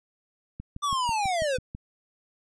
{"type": "click train", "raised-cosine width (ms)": 5, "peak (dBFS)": -24, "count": 8, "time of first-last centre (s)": [0.6, 1.749], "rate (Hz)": 6.09}
{"type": "linear sweep", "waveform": "square", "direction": "down", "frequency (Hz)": [1186, 487.3], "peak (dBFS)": -25, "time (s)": [0.82, 1.58], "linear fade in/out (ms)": 20}
{"effects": ["resampled to 22050 Hz"]}